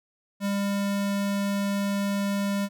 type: tone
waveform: square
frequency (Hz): 200.2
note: G3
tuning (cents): +37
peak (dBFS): -25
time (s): 0.4-2.69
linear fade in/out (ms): 50
effects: none